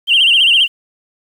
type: tone with vibrato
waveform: sine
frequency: 2960 Hz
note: F#7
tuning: in tune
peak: -6 dBFS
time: 0.07-0.68 s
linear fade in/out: 50 ms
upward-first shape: sine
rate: 15 Hz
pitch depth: 140 cents each way
effects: tanh soft clip ceiling -3 dBFS + 7-bit